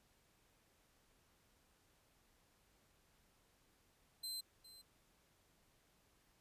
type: tone with echo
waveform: sawtooth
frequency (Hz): 4100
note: C8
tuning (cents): -36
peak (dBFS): -40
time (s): 4.23-4.41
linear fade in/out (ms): 10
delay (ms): 410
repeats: 1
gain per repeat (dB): -15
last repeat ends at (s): 4.82
effects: pink hiss -74 dBFS RMS until 6.4 s + resampled to 32000 Hz